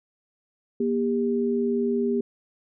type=tone pair together; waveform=sine; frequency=238.3 / 400.8 Hz; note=A#3 / G4; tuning=+38 / +38 cents; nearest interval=major sixth; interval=900 cents; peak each=-24 dBFS; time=0.8-2.21 s; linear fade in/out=5 ms; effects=none